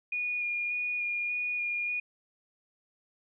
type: tone with vibrato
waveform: sine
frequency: 2440 Hz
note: D#7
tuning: 34 cents flat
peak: -29 dBFS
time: 0.12-2 s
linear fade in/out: 5 ms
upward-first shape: square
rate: 1.7 Hz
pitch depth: 11 cents each way
effects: none